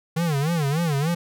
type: tone with vibrato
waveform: square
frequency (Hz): 154.1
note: D#3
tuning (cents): -16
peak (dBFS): -21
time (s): 0.16-1.15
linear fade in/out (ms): 10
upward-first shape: sine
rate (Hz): 3.4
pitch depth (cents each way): 200
effects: none